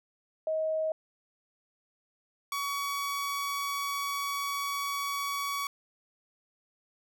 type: tone pair in turn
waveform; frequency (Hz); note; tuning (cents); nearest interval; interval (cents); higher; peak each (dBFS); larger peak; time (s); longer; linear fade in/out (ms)
sine / sawtooth; 632 / 1128.8; D#5 / C#6; +27 / +31; minor seventh; 1004; second; -27; neither; 0.47-0.92 / 2.52-5.67; second; 2
effects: none